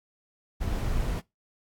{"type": "noise", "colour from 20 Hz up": "brown", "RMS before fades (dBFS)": -28, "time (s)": [0.6, 1.21], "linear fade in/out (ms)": 20, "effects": ["noise-tail reverb RT60 0.2 s tail -21 dB re dry", "AAC 64 kbps"]}